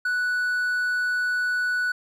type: tone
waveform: triangle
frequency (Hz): 1480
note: F#6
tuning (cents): 0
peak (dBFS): -20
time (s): 0.05-1.92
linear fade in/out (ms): 5
effects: none